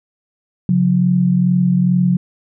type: tone pair together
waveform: sine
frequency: 138.59 / 180.9 Hz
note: C#3 / F#3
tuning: 0 / -39 cents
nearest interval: perfect fourth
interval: 461 cents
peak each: -17 / -12 dBFS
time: 0.69-2.17 s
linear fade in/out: 2 ms
effects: none